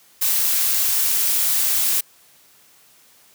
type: noise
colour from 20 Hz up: blue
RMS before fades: -19 dBFS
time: 0.21-2.01 s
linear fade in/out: 10 ms
effects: white hiss -53 dBFS RMS until 3.34 s + high-pass 80 Hz 12 dB/octave